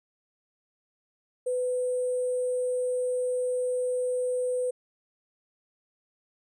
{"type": "tone with sample-and-hold", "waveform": "sine", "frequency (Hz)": 500, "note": "B4", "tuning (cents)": 21, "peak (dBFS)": -25, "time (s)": [1.46, 4.71], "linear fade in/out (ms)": 10, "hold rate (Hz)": 8820, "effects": ["resampled to 22050 Hz"]}